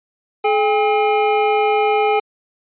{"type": "tone pair together", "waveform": "square", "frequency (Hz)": [427, 805], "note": ["G#4", "G5"], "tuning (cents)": [48, 46], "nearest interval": "major seventh", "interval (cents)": 1098, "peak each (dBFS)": -17, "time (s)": [0.44, 2.2], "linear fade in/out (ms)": 10, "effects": ["resampled to 8000 Hz"]}